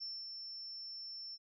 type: tone with ADSR envelope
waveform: sine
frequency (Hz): 5380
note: E8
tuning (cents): +34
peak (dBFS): -40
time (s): 0-1.38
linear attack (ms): 23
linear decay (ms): 230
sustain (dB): -4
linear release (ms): 40
effects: none